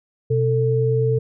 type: tone pair together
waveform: sine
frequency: 125.81 / 445.1 Hz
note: B2 / A4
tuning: +32 / +20 cents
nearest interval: octave + minor seventh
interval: 2188 cents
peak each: -18 / -19 dBFS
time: 0.3-1.19 s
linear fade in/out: 10 ms
effects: none